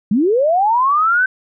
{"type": "linear sweep", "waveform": "sine", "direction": "up", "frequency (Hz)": [185.8, 1550], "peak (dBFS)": -11, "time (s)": [0.11, 1.26], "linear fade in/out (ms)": 5, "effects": []}